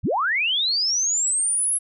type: linear sweep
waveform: sine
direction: up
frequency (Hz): 37.14 to 11000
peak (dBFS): -19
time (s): 0.03-1.79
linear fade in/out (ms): 20
effects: none